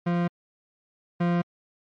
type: tone pair in turn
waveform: 40% pulse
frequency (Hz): 173.6 / 173.6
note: F3 / F3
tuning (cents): -10 / -10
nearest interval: unison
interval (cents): 0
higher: neither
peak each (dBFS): -21 / -20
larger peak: second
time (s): 0.06-0.28 / 1.2-1.42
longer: neither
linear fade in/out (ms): 10
effects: low-pass 2000 Hz 12 dB/octave + MP3 48 kbps